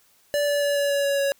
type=tone with pitch steps; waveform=square; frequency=581 / 577 / 573 / 569 / 565.1 / 561.2 / 557.3 Hz; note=D5 / D5 / D5 / C#5 / C#5 / C#5 / C#5; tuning=-19 / -31 / -43 / +45 / +33 / +21 / +9 cents; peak=-21 dBFS; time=0.34-1.32 s; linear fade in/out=0 ms; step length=140 ms; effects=white hiss -60 dBFS RMS until 1.39 s